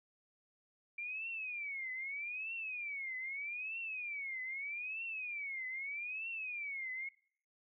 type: tone with vibrato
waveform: sine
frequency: 2349 Hz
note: D7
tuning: in tune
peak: -39 dBFS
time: 0.98-7.09 s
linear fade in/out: 5 ms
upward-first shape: triangle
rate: 0.8 Hz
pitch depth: 270 cents each way
effects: noise-tail reverb RT60 0.6 s tail -23 dB re dry